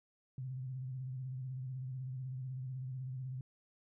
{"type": "tone with vibrato", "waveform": "sine", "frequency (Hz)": 129.5, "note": "C3", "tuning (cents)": -17, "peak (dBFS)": -39, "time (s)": [0.38, 3.41], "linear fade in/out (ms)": 2, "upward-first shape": "square", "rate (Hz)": 16, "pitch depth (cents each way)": 47, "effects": []}